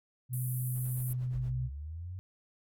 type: tone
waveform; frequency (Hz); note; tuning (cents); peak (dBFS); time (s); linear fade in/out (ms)
sine; 125.7; B2; +31; -31; 0.29-1.7; 50
type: band-pass noise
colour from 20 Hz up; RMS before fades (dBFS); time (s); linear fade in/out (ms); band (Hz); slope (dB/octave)
pink; -43; 0.33-1.13; 2; 10000 to 15000; 48
type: noise with tremolo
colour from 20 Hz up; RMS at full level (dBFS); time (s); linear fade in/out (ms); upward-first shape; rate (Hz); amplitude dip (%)
brown; -48; 0.73-1.53; 50; sine; 8.5; 80
type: linear sweep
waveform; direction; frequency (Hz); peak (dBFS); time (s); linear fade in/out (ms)
sine; up; 49.21 to 94.6; -38; 1.35-2.19; 0
effects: none